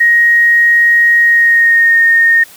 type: tone with pitch glide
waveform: sine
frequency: 1879 to 1842.5 Hz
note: A#6 to A#6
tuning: +13 to -21 cents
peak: -5 dBFS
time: 0-2.44 s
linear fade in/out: 10 ms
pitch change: -34 cents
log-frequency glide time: 1.19-2 s
effects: white hiss -38 dBFS RMS until 2.56 s + high-pass 80 Hz 12 dB/octave